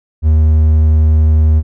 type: tone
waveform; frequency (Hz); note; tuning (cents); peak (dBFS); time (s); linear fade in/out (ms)
triangle; 77.78; D#2; 0; -4; 0.22-1.63; 50
effects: none